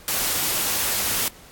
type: noise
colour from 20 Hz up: white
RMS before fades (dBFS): -23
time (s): 0.08-1.28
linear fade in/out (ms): 0
effects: pink hiss -47 dBFS RMS until 1.51 s + AAC 64 kbps